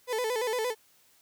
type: tone with vibrato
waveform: 35% pulse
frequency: 468.2 Hz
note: A#4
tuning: 8 cents sharp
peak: -26 dBFS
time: 0.07-0.75 s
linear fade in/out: 50 ms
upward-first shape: square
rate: 8.7 Hz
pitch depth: 110 cents each way
effects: white hiss -63 dBFS RMS until 1.21 s + high-pass 60 Hz 12 dB/octave